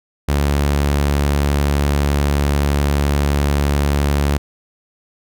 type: tone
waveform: sawtooth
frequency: 71.6 Hz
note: D2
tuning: 43 cents flat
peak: -10 dBFS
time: 0.28-4.38 s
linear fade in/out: 10 ms
effects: none